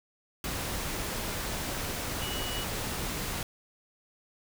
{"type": "tone in noise", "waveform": "sine", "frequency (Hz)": 2931, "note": "F#7", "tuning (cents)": -17, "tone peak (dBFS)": -38, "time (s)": [2.22, 2.64], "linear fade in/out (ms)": 2, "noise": "pink", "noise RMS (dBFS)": -34, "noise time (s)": [0.44, 3.43], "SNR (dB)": -7, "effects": []}